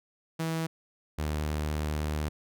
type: tone pair in turn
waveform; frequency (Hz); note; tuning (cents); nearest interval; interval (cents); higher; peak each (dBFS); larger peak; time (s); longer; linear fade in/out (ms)
sawtooth; 162.5 / 75.83; E3 / D#2; -24 / -44; octave + minor second; 1320; first; -25; neither; 0.39-0.67 / 1.18-2.29; second; 10
effects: none